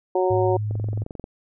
harmonic tone, 184.6 Hz, F#3, 4 cents flat, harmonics 2 / 3 / 4 / 5, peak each -20 / -24 / -26 / -28 dBFS, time 0.15-0.57 s, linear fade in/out 5 ms
sine tone, 105.7 Hz, G#2, 31 cents sharp, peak -23 dBFS, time 0.3-1.04 s, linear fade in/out 10 ms
click train, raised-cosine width 2 ms, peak -21 dBFS, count 13, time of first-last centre 0.71-1.241 s, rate 22.6 Hz
effects none

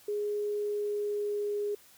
sine tone with pitch glide, 415.2 to 412.6 Hz, G#4 to G#4, 0 to -11 cents, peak -29 dBFS, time 0.08-1.75 s, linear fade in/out 5 ms, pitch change -11 cents, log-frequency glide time 0.54-1.59 s, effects white hiss -58 dBFS RMS until 1.97 s

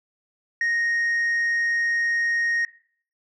sine tone, 1864.7 Hz, A#6, in tune, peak -18 dBFS, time 0.61-2.65 s, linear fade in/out 2 ms, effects noise-tail reverb RT60 0.5 s tail -18 dB re dry + tanh soft clip ceiling -19 dBFS

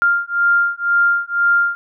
sine beating tone pair, 1396.9 / 1398.9 Hz, F6 / F6, 0 / +2 cents, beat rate 2 Hz, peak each -16 dBFS, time 0.02-1.75 s, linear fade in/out 0 ms, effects none

